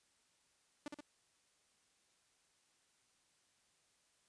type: tone with echo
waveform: sawtooth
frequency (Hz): 293.7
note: D4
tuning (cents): 0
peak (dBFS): -38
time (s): 0.86-0.88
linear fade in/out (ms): 2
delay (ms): 63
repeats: 2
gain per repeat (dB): -3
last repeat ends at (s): 1.006
effects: white hiss -75 dBFS RMS until 4.28 s + resampled to 22050 Hz